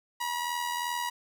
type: tone with amplitude modulation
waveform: sawtooth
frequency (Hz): 964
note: B5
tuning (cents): -42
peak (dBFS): -24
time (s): 0.2-1.1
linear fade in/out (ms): 10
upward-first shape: sine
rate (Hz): 82.7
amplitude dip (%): 50
effects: none